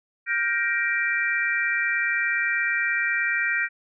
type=chord; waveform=sine; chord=G minor seventh; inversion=third; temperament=just; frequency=1411.2 / 1568 / 1881.6 / 2352 Hz; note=F6 / G6 / Bb6 / D7; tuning=+18 / 0 / +16 / +2 cents; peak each=-30 / -27 / -25 / -27 dBFS; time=0.26-3.69 s; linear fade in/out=50 ms; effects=none